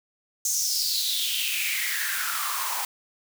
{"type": "noise with high-pass filter sweep", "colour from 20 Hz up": "white", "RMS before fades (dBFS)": -27, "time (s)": [0.45, 2.85], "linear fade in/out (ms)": 2, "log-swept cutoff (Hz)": [6600, 840], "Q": 5.5, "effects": []}